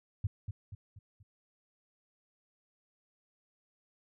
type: tone with echo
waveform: sine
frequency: 100 Hz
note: G2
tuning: 35 cents sharp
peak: -27 dBFS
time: 0.24-0.27 s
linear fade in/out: 5 ms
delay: 240 ms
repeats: 4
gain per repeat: -7 dB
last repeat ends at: 1.23 s
effects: none